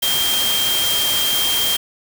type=tone in noise; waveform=sine; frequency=3188 Hz; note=G7; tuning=28 cents sharp; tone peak=-18 dBFS; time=0.02-1.77 s; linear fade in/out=10 ms; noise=white; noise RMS=-21 dBFS; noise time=0.02-1.77 s; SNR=0 dB; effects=none